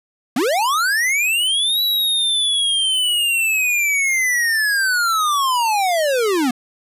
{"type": "linear two-way sweep", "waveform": "square", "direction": "up then down", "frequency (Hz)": [213.9, 3946, 234.2], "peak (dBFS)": -16, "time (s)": [0.36, 6.51], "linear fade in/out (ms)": 5, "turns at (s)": 1.82, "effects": ["resampled to 32000 Hz"]}